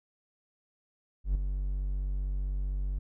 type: tone with ADSR envelope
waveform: triangle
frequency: 47.8 Hz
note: G1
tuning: 43 cents flat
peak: -20 dBFS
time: 1.24-2.99 s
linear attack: 110 ms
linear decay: 9 ms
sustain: -7 dB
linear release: 9 ms
effects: none